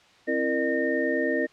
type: tone cluster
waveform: sine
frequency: 266 / 335 / 466 / 603 / 1833 Hz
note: C4 / E4 / A#4 / D5 / A#6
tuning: +29 / +28 / -1 / +46 / -30 cents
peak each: -29 dBFS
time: 0.27-1.47 s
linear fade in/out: 20 ms
effects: white hiss -56 dBFS RMS until 1.52 s + low-pass 4000 Hz 12 dB/octave